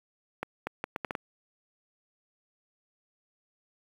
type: accelerating click train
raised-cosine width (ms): 0.5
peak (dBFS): -16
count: 7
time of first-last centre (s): 0.43-1.152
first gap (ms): 240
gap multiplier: 0.71
effects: high-pass 150 Hz 12 dB/octave + 8-bit